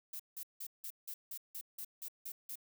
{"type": "noise bursts", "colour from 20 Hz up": "violet", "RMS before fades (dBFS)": -44, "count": 11, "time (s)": [0.13, 2.556], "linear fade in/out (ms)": 5, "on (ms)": 66, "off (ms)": 170, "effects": []}